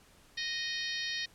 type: harmonic tone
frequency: 621 Hz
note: D#5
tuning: 3 cents flat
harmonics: 3 / 4 / 5 / 6 / 7 / 8 / 9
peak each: -38 / -43 / -43 / -40 / -40 / -46 / -44 dBFS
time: 0.37-1.26 s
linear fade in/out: 10 ms
effects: pink hiss -61 dBFS RMS until 1.34 s + low-pass 12000 Hz 12 dB/octave